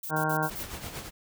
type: noise bursts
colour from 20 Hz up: violet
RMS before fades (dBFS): -37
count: 5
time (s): 0.03-0.633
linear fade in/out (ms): 5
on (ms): 79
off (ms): 52
type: harmonic tone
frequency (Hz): 155.56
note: D#3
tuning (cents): 0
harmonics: 1 / 2 / 3 / 4 / 5 / 6 / 7 / 9 / 10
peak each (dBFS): -31 / -35 / -36 / -35 / -32 / -34 / -35 / -33 / -35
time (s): 0.09-0.5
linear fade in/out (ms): 50
type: noise with tremolo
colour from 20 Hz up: pink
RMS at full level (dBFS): -37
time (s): 0.48-1.11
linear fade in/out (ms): 50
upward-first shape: sine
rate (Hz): 8.6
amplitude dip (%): 55
effects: none